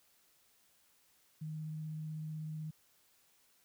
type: tone with vibrato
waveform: sine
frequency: 155.56 Hz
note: D#3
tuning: in tune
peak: -39 dBFS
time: 1.41-2.71 s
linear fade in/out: 10 ms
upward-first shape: square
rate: 16 Hz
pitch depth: 8 cents each way
effects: white hiss -70 dBFS RMS until 3.64 s